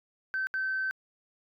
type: tone bursts at uneven times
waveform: sine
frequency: 1541 Hz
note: G6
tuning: 30 cents flat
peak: -27 dBFS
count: 2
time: 0.34-0.47 / 0.54-0.91 s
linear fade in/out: 0 ms
effects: tanh soft clip ceiling -24 dBFS